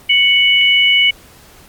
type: tone pair together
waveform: sine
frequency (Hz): 2224 / 2956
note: C#7 / F#7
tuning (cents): +5 / -2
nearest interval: perfect fourth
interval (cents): 493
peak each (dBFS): -11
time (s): 0.09-1.11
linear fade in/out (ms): 10
effects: pink hiss -43 dBFS RMS until 1.68 s + Opus 48 kbps

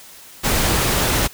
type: noise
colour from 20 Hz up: pink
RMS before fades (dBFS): -18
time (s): 0.43-1.28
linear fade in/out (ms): 20
effects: white hiss -42 dBFS RMS until 1.33 s

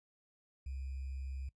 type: tone with sample-and-hold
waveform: sine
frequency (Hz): 66.7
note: C2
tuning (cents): +34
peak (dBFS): -39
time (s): 0.66-1.49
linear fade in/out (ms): 5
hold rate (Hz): 2450
effects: noise-tail reverb RT60 0.1 s tail -20 dB re dry + resampled to 22050 Hz

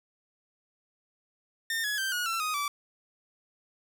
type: tone with pitch steps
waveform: sawtooth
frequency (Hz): 1817 / 1685.6 / 1563.6 / 1450.5 / 1345.6 / 1248.2 / 1157.9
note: A#6 / G#6 / G6 / F#6 / E6 / D#6 / D6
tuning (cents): -45 / +25 / -5 / -35 / +35 / +5 / -25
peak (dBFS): -25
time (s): 1.7-2.68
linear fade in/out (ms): 2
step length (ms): 140
effects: none

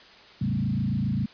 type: tone with frequency modulation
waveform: sine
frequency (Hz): 164.81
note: E3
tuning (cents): 0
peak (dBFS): -23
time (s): 0.41-1.26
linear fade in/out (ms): 5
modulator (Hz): 27.4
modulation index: 2.4
effects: white hiss -50 dBFS RMS until 1.33 s + resampled to 11025 Hz

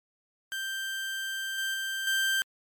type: tone with level steps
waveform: 30% pulse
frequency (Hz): 1570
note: G6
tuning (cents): +2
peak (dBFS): -29 / -26 / -28 / -22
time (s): 0.52-2.42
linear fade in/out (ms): 0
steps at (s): 1.58 / 1.74 / 2.07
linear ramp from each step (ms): 2
effects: MP3 96 kbps

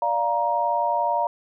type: chord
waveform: sine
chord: Bb major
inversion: first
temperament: equal with one note detuned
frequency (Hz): 587.3 / 698.5 / 940.4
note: D5 / F5 / Bb5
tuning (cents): 0 / 0 / +15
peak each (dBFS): -27 / -25 / -22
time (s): 0.02-1.27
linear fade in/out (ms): 2
effects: none

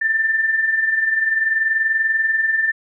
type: tone pair together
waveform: sine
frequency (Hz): 1763 / 1783.5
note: A6 / A6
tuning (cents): +3 / +23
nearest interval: unison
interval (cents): 20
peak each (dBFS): -24 / -16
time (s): 0.01-2.72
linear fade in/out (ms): 10
effects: none

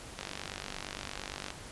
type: click train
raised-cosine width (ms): 0.2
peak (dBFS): -20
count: 65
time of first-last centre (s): 0.19-1.504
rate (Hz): 48.7
effects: pink hiss -47 dBFS RMS until 1.71 s + resampled to 24000 Hz

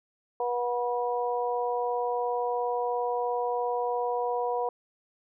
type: harmonic tone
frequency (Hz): 242.9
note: B3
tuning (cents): -29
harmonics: 2 / 3 / 4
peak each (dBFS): -29 / -31 / -32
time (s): 0.4-4.69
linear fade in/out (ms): 2
effects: none

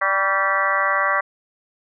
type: harmonic tone with a mistuned harmonic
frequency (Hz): 195.7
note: G3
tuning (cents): -3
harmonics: 3 / 4 / 5 / 6 / 7 / 8 / 9 / 10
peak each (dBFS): -26 / -29 / -30 / -21 / -27 / -25 / -29 / -23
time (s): 0.01-1.21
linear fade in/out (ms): 10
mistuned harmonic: 6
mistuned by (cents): -39
effects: none

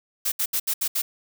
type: noise bursts at uneven times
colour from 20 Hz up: blue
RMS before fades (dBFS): -24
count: 6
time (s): 0.25-0.32 / 0.39-0.46 / 0.53-0.6 / 0.67-0.74 / 0.81-0.88 / 0.95-1.02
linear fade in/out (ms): 10
effects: none

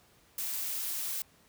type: noise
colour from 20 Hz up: blue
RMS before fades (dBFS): -35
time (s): 0.38-1.22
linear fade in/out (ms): 2
effects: pink hiss -63 dBFS RMS until 1.48 s + high-pass 60 Hz 12 dB/octave

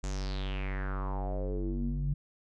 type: tone with low-pass filter sweep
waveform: square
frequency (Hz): 48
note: G1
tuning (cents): -36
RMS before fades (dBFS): -33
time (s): 0.03-2.14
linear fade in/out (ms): 10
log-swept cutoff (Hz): 7400 to 140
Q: 5.1
effects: none

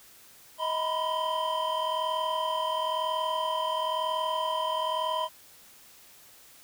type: tone cluster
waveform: triangle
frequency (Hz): 632 / 967 / 1008 / 3128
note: D#5 / B5 / B5 / G7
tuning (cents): +27 / -37 / +35 / -4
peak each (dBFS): -30 / -30 / -28 / -35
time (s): 0.58-5.29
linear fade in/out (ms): 50
effects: tanh soft clip ceiling -18 dBFS + white hiss -54 dBFS RMS until 6.63 s

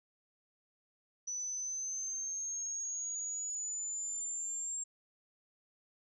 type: linear sweep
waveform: sine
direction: up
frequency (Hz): 5940 to 7460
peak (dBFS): -36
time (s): 1.27-4.84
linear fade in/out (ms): 10
effects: none

